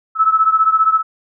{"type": "beating tone pair", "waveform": "sine", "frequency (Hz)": [1300, 1315], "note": ["E6", "E6"], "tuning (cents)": [-24, -5], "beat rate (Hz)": 15, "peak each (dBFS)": [-12, -15], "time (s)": [0.15, 1.03], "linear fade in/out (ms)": 50, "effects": []}